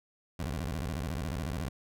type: tone with vibrato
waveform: 20% pulse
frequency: 73.42 Hz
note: D2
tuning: in tune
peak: -28 dBFS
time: 0.39-1.69 s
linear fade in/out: 5 ms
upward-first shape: square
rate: 14 Hz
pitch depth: 280 cents each way
effects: none